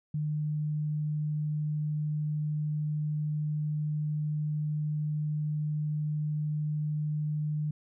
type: tone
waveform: sine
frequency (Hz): 151.1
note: D3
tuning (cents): +50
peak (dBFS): -28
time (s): 0.14-7.71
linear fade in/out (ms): 5
effects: none